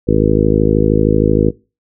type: harmonic tone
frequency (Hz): 53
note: G#1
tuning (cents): +36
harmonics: 1 / 2 / 3 / 4 / 5 / 6 / 7 / 8 / 9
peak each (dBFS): -18 / -18 / -18 / -18 / -18 / -18 / -18 / -18 / -18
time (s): 0.07-1.51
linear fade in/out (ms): 20
effects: noise-tail reverb RT60 0.3 s tail -23 dB re dry